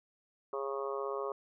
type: harmonic tone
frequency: 137.3 Hz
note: C#3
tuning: 16 cents flat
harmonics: 3 / 4 / 5 / 6 / 7 / 8 / 9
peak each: -37 / -40 / -46 / -51 / -47 / -41 / -46 dBFS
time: 0.53-1.32 s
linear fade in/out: 2 ms
effects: none